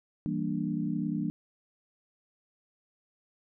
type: chord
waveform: sine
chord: E half-diminished seventh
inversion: none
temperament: equal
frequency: 164.81 / 196 / 233.1 / 293.7 Hz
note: E3 / G3 / Bb3 / D4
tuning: 0 / 0 / 0 / 0 cents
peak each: -34 dBFS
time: 0.26-1.3 s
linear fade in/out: 0 ms
effects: none